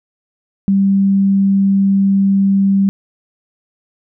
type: tone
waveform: sine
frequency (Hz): 196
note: G3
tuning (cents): 0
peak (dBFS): -9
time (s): 0.68-2.89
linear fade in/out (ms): 0
effects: none